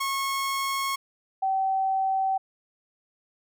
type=tone pair in turn; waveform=sawtooth / sine; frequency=1092 / 768.5 Hz; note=C#6 / G5; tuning=-26 / -35 cents; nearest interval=tritone; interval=609 cents; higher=first; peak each=-22 dBFS; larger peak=neither; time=0-0.96 / 1.42-2.38 s; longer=neither; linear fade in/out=10 ms; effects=none